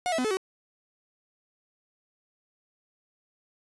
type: tone with pitch steps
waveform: 45% pulse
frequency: 723 / 652 / 252.6 / 432.8 / 378.7 Hz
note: F#5 / E5 / B3 / A4 / F#4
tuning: -40 / -19 / +39 / -29 / +40 cents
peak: -25 dBFS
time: 0.06-0.37 s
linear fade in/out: 0 ms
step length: 62 ms
effects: resampled to 24000 Hz + 9-bit

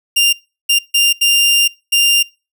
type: tone bursts at uneven times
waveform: sawtooth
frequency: 2794 Hz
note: F7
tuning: in tune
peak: -6 dBFS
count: 5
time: 0.16-0.33 / 0.69-0.79 / 0.94-1.13 / 1.21-1.68 / 1.92-2.23 s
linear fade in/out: 10 ms
effects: noise-tail reverb RT60 0.3 s tail -24 dB re dry

